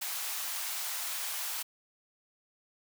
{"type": "high-pass noise", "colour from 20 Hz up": "white", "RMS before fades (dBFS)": -36, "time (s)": [0.01, 1.63], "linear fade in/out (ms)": 10, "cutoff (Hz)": 690, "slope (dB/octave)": 24, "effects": []}